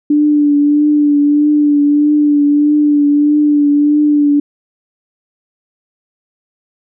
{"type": "tone with vibrato", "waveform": "sine", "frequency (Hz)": 293.7, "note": "D4", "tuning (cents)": 0, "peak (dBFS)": -7, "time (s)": [0.1, 4.4], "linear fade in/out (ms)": 5, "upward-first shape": "triangle", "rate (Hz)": 1.6, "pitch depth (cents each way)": 32, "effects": []}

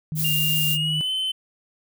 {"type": "tone with vibrato", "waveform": "sine", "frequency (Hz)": 154.5, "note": "D#3", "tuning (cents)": -12, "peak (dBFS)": -25, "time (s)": [0.12, 1.01], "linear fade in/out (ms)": 0, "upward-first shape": "sine", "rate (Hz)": 3, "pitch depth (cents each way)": 26}
{"type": "noise", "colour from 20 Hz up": "violet", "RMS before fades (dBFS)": -25, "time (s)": [0.15, 0.78], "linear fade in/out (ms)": 50}
{"type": "tone with pitch glide", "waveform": "triangle", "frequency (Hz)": [2805, 3059], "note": ["F7", "G7"], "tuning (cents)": [7, -43], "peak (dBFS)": -21, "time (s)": [0.24, 1.32], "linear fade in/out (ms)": 10, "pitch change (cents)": 150, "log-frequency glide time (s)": [0.71, 1.11]}
{"effects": []}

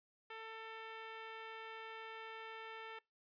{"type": "tone", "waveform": "10% pulse", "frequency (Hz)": 446, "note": "A4", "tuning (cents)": 23, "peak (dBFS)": -39, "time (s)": [0.3, 2.99], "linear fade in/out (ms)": 5, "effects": ["noise-tail reverb RT60 0.2 s tail -23 dB re dry", "resampled to 11025 Hz"]}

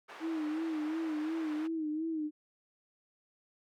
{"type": "band-pass noise", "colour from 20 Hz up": "white", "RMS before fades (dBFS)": -49, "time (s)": [0.08, 1.68], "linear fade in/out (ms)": 20, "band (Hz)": [490, 1500], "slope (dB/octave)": 12}
{"type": "tone with vibrato", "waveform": "sine", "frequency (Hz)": 314.6, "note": "D#4", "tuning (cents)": 19, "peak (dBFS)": -32, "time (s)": [0.2, 2.31], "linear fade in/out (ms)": 50, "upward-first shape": "sine", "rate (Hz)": 2.8, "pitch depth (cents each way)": 71}
{"effects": []}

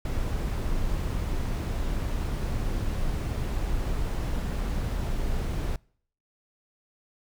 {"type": "noise", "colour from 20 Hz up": "brown", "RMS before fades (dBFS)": -28, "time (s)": [0.05, 5.76], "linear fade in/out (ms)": 2, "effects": ["noise-tail reverb RT60 0.6 s tail -26 dB re dry"]}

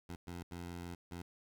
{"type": "tone bursts at uneven times", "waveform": "15% pulse", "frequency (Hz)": 87, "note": "F2", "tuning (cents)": -6, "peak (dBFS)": -37, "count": 4, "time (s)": [[0.09, 0.16], [0.27, 0.43], [0.51, 0.95], [1.11, 1.22]], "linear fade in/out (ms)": 5, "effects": ["13-bit"]}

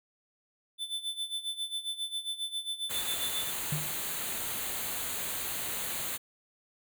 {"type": "tone with tremolo", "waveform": "square", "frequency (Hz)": 3520, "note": "A7", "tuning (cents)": 0, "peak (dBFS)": -31, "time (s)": [0.78, 3.52], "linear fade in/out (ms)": 50, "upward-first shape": "sine", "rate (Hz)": 7.4, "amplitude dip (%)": 80}
{"type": "band-stop noise", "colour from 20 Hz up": "white", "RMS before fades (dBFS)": -35, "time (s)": [2.89, 6.18], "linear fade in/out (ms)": 20, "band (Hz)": [4500, 6300], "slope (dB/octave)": 96}
{"type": "tone with exponential decay", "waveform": "sine", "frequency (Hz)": 150.4, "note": "D3", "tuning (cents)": 42, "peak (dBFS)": -26, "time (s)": [3.72, 3.99], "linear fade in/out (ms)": 5, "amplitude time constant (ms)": 58}
{"effects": []}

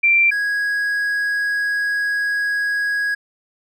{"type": "tone pair in turn", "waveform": ["sine", "triangle"], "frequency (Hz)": [2357, 1656.3], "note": ["D7", "G#6"], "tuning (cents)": [6, -5], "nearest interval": "tritone", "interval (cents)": 611, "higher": "first", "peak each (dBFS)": [-11, -16], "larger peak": "first", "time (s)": [[0.03, 0.31], [0.31, 3.15]], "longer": "second", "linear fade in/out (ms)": 10, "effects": []}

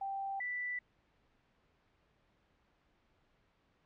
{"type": "tone pair in turn", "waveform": "sine", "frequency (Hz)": [784, 1975.6], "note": ["G5", "B6"], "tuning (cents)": [0, 0], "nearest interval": "octave + major third", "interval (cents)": 1600, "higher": "second", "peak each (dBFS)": [-36, -35], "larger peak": "second", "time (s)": [[0.01, 0.4], [0.4, 0.79]], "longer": "neither", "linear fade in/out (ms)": 5, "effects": ["pink hiss -73 dBFS RMS until 3.85 s", "low-pass 3000 Hz 12 dB/octave"]}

